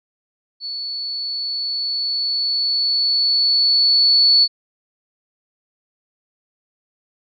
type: tone with level ramp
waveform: sine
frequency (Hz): 4435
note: C#8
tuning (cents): 0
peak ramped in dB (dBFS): -25 to -9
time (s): 0.6-4.48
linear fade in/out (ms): 50
effects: none